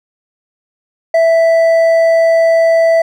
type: tone with hard clipping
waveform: triangle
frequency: 659.3 Hz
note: E5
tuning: in tune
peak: -8 dBFS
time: 1.14-3.02 s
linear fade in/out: 5 ms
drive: 8 dB
effects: none